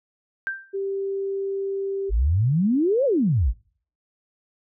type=tone with exponential decay; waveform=sine; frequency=1572 Hz; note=G6; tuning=4 cents sharp; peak=-21 dBFS; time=0.47-0.76 s; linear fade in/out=0 ms; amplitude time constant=61 ms
type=tone; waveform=sine; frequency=392 Hz; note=G4; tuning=in tune; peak=-24 dBFS; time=0.73-2.11 s; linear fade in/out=20 ms
type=exponential two-way sweep; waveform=sine; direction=up then down; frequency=46.21 to 582 to 46.21 Hz; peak=-17 dBFS; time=2.09-3.54 s; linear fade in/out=50 ms; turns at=3.05 s
effects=noise-tail reverb RT60 0.5 s tail -24 dB re dry